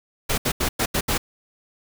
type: noise bursts at uneven times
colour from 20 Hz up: pink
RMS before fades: -22 dBFS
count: 6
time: 0.29-0.38 / 0.45-0.52 / 0.6-0.69 / 0.79-0.86 / 0.94-1.01 / 1.08-1.18 s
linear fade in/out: 10 ms
effects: none